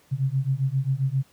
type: beating tone pair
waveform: sine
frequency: 130.6 / 138.1 Hz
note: C3 / C#3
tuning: -3 / -6 cents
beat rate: 7.5 Hz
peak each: -24 / -24 dBFS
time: 0.11-1.23 s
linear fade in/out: 20 ms
effects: pink hiss -59 dBFS RMS until 1.32 s + high-pass 80 Hz 12 dB/octave